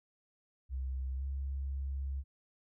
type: tone with pitch glide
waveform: sine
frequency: 65.41 to 68.11 Hz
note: C2 to C#2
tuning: 0 to -30 cents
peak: -34 dBFS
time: 0.69-2.24 s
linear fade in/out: 50 ms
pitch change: +70 cents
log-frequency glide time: 1.16-1.23 s
effects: none